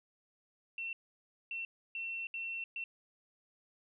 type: tone bursts at uneven times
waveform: sine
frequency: 2705 Hz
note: E7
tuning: 44 cents sharp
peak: -37 dBFS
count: 5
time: 0.78-0.93 / 1.51-1.65 / 1.95-2.27 / 2.34-2.64 / 2.76-2.84 s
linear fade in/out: 2 ms
effects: none